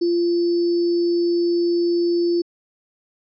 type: tone with sample-and-hold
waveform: sine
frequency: 344.9 Hz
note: F4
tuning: 22 cents flat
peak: -16 dBFS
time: 0.01-2.42 s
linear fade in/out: 10 ms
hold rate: 4900 Hz
effects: resampled to 16000 Hz